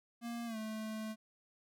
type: tone with pitch glide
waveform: square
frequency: 234.9 to 217.9 Hz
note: A#3 to A3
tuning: +13 to -17 cents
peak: -40 dBFS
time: 0.21-1.16 s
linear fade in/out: 50 ms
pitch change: -130 cents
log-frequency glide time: 0.46-0.57 s
effects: none